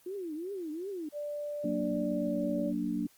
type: tone with vibrato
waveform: sine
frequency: 349.2 Hz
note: F4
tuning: in tune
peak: -35 dBFS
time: 0.06-1.09 s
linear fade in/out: 5 ms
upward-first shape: triangle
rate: 2.7 Hz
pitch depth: 290 cents each way
type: tone with pitch glide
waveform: sine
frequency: 587.3 to 577.2 Hz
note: D5 to D5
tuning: 0 to -30 cents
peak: -34 dBFS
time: 1.12-2.73 s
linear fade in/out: 50 ms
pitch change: -30 cents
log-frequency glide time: 2.14-2.38 s
type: chord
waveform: sine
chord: Gb augmented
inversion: none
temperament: equal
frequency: 185 / 233.1 / 293.7 Hz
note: Gb3 / Bb3 / D4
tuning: 0 / 0 / 0 cents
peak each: -36 / -34 / -33 dBFS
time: 1.64-3.07 s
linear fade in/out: 5 ms
effects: white hiss -63 dBFS RMS until 3.17 s + Opus 32 kbps